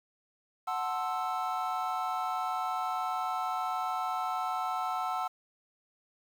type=chord; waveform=triangle; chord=F# half-diminished seventh; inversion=none; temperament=equal; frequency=740 / 880 / 1046.5 / 1318.5 Hz; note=F#5 / A5 / C6 / E6; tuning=0 / 0 / 0 / 0 cents; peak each=-32 / -36 / -37 / -33 dBFS; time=0.67-5.28 s; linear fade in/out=10 ms; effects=9-bit